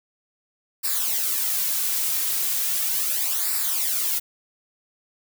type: noise with flanger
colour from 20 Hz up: blue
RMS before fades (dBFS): -24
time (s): 0.83-4.2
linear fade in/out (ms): 20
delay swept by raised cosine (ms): 0.31 to 3.51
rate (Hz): 0.37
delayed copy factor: -0.7
effects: none